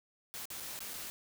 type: noise with dropouts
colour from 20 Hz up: white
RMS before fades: -43 dBFS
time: 0.34-1.1 s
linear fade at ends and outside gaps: 0 ms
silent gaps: 0.455-0.503 / 0.6-0.604 / 0.791-0.805 / 0.935-0.939 s
effects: none